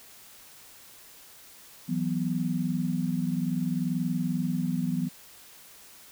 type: chord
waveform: sine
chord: E suspended second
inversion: none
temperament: just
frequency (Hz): 164.81 / 185.42 / 247.2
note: E3 / F#3 / B3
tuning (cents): 0 / +4 / +2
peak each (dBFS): -30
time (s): 1.88-5.09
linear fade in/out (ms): 20
effects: white hiss -51 dBFS RMS until 6.11 s